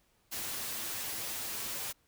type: noise with comb filter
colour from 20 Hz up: white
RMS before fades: -38 dBFS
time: 0.31-1.93 s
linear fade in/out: 20 ms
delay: 9 ms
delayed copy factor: +0.5
effects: pink hiss -71 dBFS RMS until 2.07 s